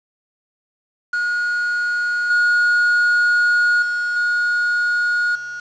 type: tone with level steps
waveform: triangle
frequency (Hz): 1442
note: F#6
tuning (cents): -45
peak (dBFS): -16 / -11 / -17 / -14 / -25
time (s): 1.13-5.6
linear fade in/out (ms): 5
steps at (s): 2.3 / 3.82 / 4.16 / 5.35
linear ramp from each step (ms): 5
effects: resampled to 16000 Hz + 7-bit